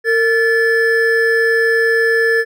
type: tone pair together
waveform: triangle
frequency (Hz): 457.1 / 1739.3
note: A#4 / A6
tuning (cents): -34 / -20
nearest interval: octave + major seventh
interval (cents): 2314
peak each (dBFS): -12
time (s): 0.04-2.45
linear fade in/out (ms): 50
effects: none